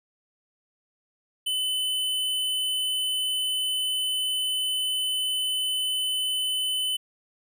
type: tone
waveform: square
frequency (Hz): 3021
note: F#7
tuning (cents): +35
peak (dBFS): -25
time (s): 1.46-6.97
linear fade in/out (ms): 10
effects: none